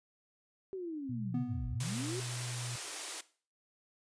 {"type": "linear two-way sweep", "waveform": "sine", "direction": "down then up", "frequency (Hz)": [390, 44, 390], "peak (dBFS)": -37, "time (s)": [0.73, 2.2], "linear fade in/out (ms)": 0, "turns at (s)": 1.68}
{"type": "tone with vibrato", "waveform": "sine", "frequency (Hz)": 121.6, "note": "B2", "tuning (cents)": -26, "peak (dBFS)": -39, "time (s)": [1.09, 2.76], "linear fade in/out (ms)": 5, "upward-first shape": "sine", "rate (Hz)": 0.99, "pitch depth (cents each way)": 9}
{"type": "tone with exponential decay", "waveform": "triangle", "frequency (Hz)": 246.1, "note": "B3", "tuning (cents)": -6, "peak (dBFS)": -29, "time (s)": [1.34, 2.13], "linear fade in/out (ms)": 5, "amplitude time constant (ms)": 170}
{"type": "high-pass noise", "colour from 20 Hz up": "white", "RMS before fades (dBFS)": -40, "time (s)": [1.8, 3.21], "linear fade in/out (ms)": 5, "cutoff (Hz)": 290, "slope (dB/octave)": 96}
{"effects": ["noise-tail reverb RT60 0.4 s tail -17 dB re dry", "resampled to 22050 Hz"]}